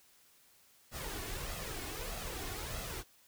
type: noise with flanger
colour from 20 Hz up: pink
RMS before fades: -41 dBFS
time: 0.91-3.04 s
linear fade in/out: 50 ms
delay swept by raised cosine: 1.5 to 2.8 ms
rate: 1.6 Hz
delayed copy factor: +0.55
effects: white hiss -65 dBFS RMS until 3.27 s